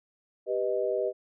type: chord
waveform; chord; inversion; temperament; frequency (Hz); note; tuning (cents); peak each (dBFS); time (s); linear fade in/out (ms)
sine; G augmented; none; equal; 392 / 493.9 / 622.3; G4 / B4 / D#5; 0 / 0 / 0; -30; 0.46-1.13; 50
effects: none